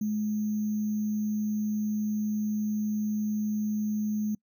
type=tone with sample-and-hold; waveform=sine; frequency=211.7 Hz; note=G#3; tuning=33 cents sharp; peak=-26 dBFS; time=0.01-4.35 s; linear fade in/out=5 ms; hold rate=6300 Hz; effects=noise-tail reverb RT60 0.1 s tail -26 dB re dry